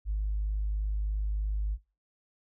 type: tone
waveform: sine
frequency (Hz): 51.6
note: G#1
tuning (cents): -10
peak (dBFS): -26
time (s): 0.05-1.78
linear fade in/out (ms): 50
effects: noise-tail reverb RT60 0.3 s tail -23 dB re dry + tanh soft clip ceiling -23 dBFS